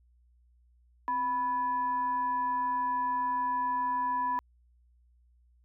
sine tone with frequency modulation, 987.8 Hz, B5, in tune, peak -27 dBFS, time 1.08-4.39 s, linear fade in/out 0 ms, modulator 726 Hz, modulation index 0.3, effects added 60 Hz sine -61 dBFS peak until 5.64 s

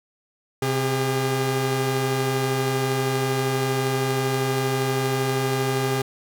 sawtooth tone pair together, 130.36 / 403.7 Hz, C3 / G#4, -6 / -49 cents, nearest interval octave + minor sixth, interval 1957 cents, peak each -20 dBFS, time 0.62-6.02 s, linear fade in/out 5 ms, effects none

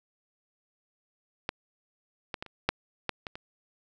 clicks, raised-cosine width 0.3 ms, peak -13 / -17 / -20 / -30 / -7 / -12 / -20 / -24 dBFS, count 8, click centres 1.491 / 2.342 / 2.425 / 2.463 / 2.69 / 3.093 / 3.268 / 3.355 s, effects none

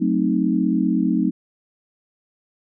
sine chord, F# diminished seventh, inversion none, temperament equal with one note detuned, 185 / 220.9 / 261.6 / 311.1 Hz, F#3 / A3 / C4 / Eb4, 0 / +7 / 0 / 0 cents, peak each -22 dBFS, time 0-1.31 s, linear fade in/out 20 ms, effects none

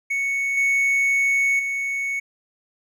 triangle tone with level steps, 2217 Hz, C#7, in tune, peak -19 / -15 / -21 dBFS, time 0.1-2.2 s, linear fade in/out 10 ms, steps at 0.57 / 1.59 s, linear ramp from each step 5 ms, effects none

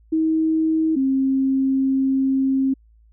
sine tone pair in turn, 318.5 / 267.4 Hz, D#4 / C4, +41 / +38 cents, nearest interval minor third, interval 303 cents, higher first, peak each -16 dBFS, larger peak neither, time 0.12-0.96 / 0.96-2.74 s, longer second, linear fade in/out 10 ms, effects added 55 Hz sine -50 dBFS peak until 3.12 s

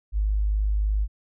sine tone, 51.6 Hz, G#1, 10 cents flat, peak -20 dBFS, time 0.12-1.08 s, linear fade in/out 50 ms, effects none

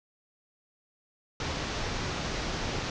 pink low-pass noise, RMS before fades -33 dBFS, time 1.4-2.9 s, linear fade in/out 2 ms, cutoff 6400 Hz, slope 48 dB/octave, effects none

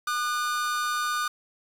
45% pulse tone pair together, 1212.9 / 1477 Hz, D#6 / F#6, -45 / -3 cents, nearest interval minor third, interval 342 cents, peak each -27 / -30 dBFS, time 0.07-1.28 s, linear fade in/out 5 ms, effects low-pass 12000 Hz 12 dB/octave + 8-bit

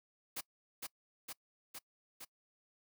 white noise with echo, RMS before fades -41 dBFS, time 0.36-0.41 s, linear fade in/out 10 ms, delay 460 ms, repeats 4, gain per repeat -2 dB, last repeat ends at 2.25 s, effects noise-tail reverb RT60 0.1 s tail -23 dB re dry + high-pass 80 Hz 12 dB/octave

